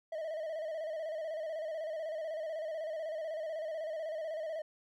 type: tone with vibrato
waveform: triangle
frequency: 633 Hz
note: D#5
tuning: 30 cents sharp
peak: -34 dBFS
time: 0.12-4.62 s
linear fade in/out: 5 ms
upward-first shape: square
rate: 16 Hz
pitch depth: 58 cents each way
effects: none